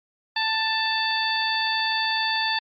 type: harmonic tone with a mistuned harmonic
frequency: 884 Hz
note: A5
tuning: 8 cents sharp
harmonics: 1 / 2 / 3 / 4 / 5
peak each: -27 / -27 / -31 / -29 / -28 dBFS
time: 0.36-2.59 s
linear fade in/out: 5 ms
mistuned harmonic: 5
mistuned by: +40 cents
effects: Opus 48 kbps